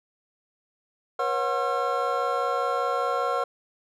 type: tone cluster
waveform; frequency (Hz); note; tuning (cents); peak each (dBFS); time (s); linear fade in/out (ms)
triangle; 482 / 547 / 732 / 1073 / 1359; B4 / C#5 / F#5 / C6 / F6; -42 / -23 / -19 / +43 / -48; -28; 1.19-3.44; 5
effects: none